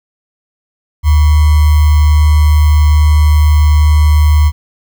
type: tone with sample-and-hold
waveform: sine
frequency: 75.6 Hz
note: D#2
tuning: 49 cents flat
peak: -4 dBFS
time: 1.03-4.52 s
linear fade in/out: 50 ms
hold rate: 1050 Hz
effects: none